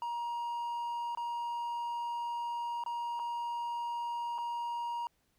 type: tone with dropouts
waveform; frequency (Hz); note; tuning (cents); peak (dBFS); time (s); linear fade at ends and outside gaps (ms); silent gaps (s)
triangle; 946; A#5; +25; -32; 0.02-5.07; 1; 1.15-1.173 / 2.838-2.862 / 3.193-3.197 / 4.381-4.385
effects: pink hiss -75 dBFS RMS until 5.38 s